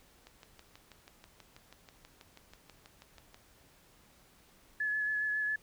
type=click train; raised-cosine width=0.2 ms; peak=-34 dBFS; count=20; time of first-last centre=0.27-3.344 s; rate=6.18 Hz
type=tone with vibrato; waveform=sine; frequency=1710 Hz; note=A6; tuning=50 cents flat; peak=-30 dBFS; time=4.8-5.56 s; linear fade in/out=5 ms; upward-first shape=sine; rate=7.3 Hz; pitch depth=16 cents each way
effects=pink hiss -63 dBFS RMS until 5.62 s